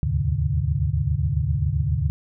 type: tone cluster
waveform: sine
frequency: 73.7 / 81.1 / 104.2 / 131.8 / 148.1 Hz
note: D2 / E2 / G#2 / C3 / D3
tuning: +7 / -28 / +6 / +13 / +15 cents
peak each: -26 dBFS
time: 0.03-2.1 s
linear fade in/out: 0 ms
effects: none